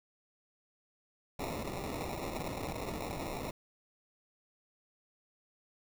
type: noise with sample-and-hold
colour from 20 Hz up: white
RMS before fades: -39 dBFS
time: 1.39-3.51 s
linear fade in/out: 5 ms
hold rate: 1575 Hz
effects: none